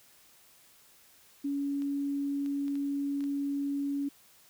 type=tone; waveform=sine; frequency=281.6 Hz; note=C#4; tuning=27 cents sharp; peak=-29 dBFS; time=1.44-4.09 s; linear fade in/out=10 ms
type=clicks; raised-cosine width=0.2 ms; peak=-34 dBFS; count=6; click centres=1.821 / 2.461 / 2.681 / 2.755 / 3.207 / 3.24 s
effects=white hiss -60 dBFS RMS until 4.49 s